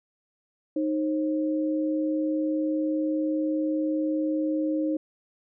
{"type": "tone pair together", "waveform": "sine", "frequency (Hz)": [310, 535], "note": ["D#4", "C5"], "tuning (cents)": [-6, 38], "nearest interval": "major sixth", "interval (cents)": 944, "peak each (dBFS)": [-24, -31], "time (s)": [0.76, 4.97], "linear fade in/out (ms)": 5, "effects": []}